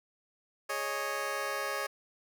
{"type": "chord", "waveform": "15% pulse", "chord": "Ab suspended fourth", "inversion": "none", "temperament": "just", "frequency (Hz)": [415.3, 553.7, 623], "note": ["Ab4", "Db5", "Eb5"], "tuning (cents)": [0, -2, 2], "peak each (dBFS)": [-33, -29, -33], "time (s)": [0.69, 1.87], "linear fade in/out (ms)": 10, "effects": []}